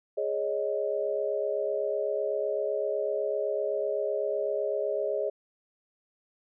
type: chord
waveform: sine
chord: Ab suspended fourth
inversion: none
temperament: equal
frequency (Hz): 415.3 / 554.4 / 622.3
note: Ab4 / Db5 / Eb5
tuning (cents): 0 / 0 / 0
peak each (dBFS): -31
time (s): 0.17-5.3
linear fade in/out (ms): 10
effects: none